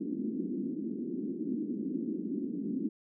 white band-pass noise, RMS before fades -35 dBFS, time 0-2.89 s, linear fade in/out 10 ms, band 200 to 330 Hz, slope 48 dB/octave, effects none

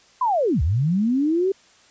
sine linear two-way sweep, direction down then up, 1046.5 to 65.41 to 395.7 Hz, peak -17 dBFS, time 0.21-1.52 s, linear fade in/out 5 ms, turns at 0.62 s, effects white hiss -54 dBFS RMS until 1.9 s + resampled to 16000 Hz

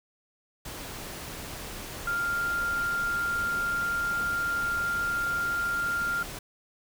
sine tone in noise, 1396 Hz, F6, 1 cent flat, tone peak -26 dBFS, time 2.07-6.23 s, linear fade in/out 5 ms, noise pink, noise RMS -39 dBFS, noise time 0.65-6.39 s, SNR +10 dB, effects none

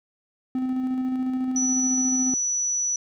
triangle tone with tremolo, 257.4 Hz, C4, 28 cents flat, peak -20 dBFS, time 0.55-2.34 s, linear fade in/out 2 ms, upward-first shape square, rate 14 Hz, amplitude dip 25%
sine tone, 5920 Hz, F#8, in tune, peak -22 dBFS, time 1.56-2.96 s, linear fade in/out 2 ms
effects none

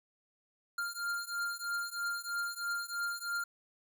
square beating tone pair, 1396.9 / 1400 Hz, F6 / F6, 0 / +4 cents, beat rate 3.1 Hz, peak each -38 / -39 dBFS, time 0.78-3.44 s, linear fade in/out 5 ms, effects none

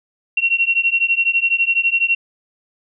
sine beating tone pair, 2729 / 2741 Hz, F7 / F7, -41 / -33 cents, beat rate 12 Hz, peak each -17 dBFS, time 0.37-2.15 s, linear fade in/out 5 ms, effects none

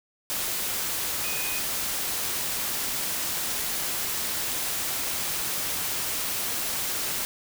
sine tone in noise, 2492 Hz, D#7, 2 cents sharp, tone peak -34 dBFS, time 1.24-1.59 s, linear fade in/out 0 ms, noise white, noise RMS -29 dBFS, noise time 0.3-7.25 s, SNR -8 dB, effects none

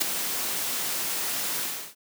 white noise with ADSR envelope, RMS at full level -20 dBFS, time 0-1.95 s, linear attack 19 ms, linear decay 4 ms, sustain -9 dB, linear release 340 ms, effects high-pass 150 Hz 12 dB/octave

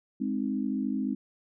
sine chord, Ab major, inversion none, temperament equal, 207.7 / 261.6 / 311.1 Hz, Ab3 / C4 / Eb4, 0 / 0 / 0 cents, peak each -31 / -30 / -35 dBFS, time 0.2-1.15 s, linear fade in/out 10 ms, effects none

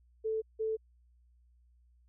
sine tone pair in turn, 440 / 440 Hz, A4 / A4, 0 / 0 cents, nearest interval unison, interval 0 cents, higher neither, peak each -30 / -30 dBFS, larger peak neither, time 0.24-0.42 / 0.59-0.77 s, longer neither, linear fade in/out 20 ms, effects added 60 Hz sine -62 dBFS peak until 2.08 s

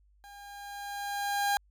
30% pulse tone with level ramp, 808 Hz, G#5, 48 cents flat, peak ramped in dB -46 to -22 dBFS, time 0.24-1.57 s, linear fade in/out 0 ms, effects added 50 Hz sine -61 dBFS peak until 1.7 s

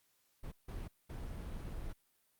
brown noise bursts at uneven times, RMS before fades -43 dBFS, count 3, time 0.43-0.52 / 0.68-0.88 / 1.09-1.93 s, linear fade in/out 10 ms, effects white hiss -75 dBFS RMS until 2.39 s + Opus 48 kbps

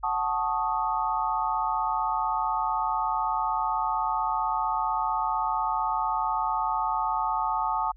sine chord, D# half-diminished seventh, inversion first, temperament equal, 740 / 880 / 1108.7 / 1244.5 Hz, F#5 / A5 / C#6 / D#6, 0 / 0 / 0 / 0 cents, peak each -32 / -27 / -32 / -30 dBFS, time 0.03-7.92 s, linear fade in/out 10 ms, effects added 47 Hz sine -47 dBFS peak until 7.96 s

